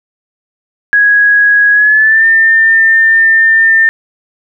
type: tone with pitch glide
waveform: sine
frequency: 1661.2 to 1801.1 Hz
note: G#6 to A6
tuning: 0 to +40 cents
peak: -4 dBFS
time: 0.93-3.89 s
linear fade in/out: 0 ms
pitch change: +140 cents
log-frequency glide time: 1.72-2.26 s
effects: none